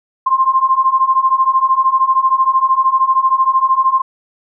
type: beating tone pair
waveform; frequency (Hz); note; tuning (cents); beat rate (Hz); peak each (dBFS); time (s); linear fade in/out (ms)
sine; 1046.5 / 1059.5; C6 / C6; 0 / +21; 13; -14 / -12; 0.26-4.02; 10
effects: none